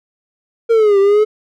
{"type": "linear two-way sweep", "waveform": "triangle", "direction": "down then up", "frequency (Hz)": [466.2, 390.3, 432.5], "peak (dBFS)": -6, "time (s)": [0.69, 1.25], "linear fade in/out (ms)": 20, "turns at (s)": 0.99, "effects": []}